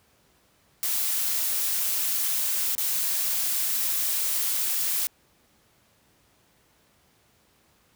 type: noise with dropouts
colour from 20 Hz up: blue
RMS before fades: -26 dBFS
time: 0.83-5.07 s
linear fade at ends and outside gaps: 0 ms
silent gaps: 2.751-2.78 s
effects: pink hiss -63 dBFS RMS until 7.95 s + high-pass 60 Hz 12 dB/octave